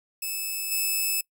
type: tone with level steps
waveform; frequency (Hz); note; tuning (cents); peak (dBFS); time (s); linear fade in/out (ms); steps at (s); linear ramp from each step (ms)
5% pulse; 2608; E7; -19; -20 / -15; 0.22-1.21; 5; 0.71; 10
effects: noise-tail reverb RT60 0.1 s tail -22 dB re dry